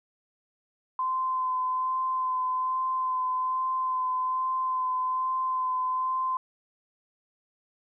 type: tone with vibrato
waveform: sine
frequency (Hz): 1029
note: C6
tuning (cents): -29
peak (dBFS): -25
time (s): 0.99-6.37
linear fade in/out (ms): 2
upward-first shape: sine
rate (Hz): 1.2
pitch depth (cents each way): 14
effects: none